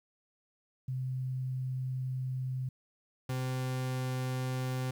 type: tone pair in turn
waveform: sine / 40% pulse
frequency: 129.3 / 128.65 Hz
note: C3 / C3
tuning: -20 / -29 cents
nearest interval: unison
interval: 9 cents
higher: first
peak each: -32 / -31 dBFS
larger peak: second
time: 0.88-2.69 / 3.29-4.91 s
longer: first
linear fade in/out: 5 ms
effects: 11-bit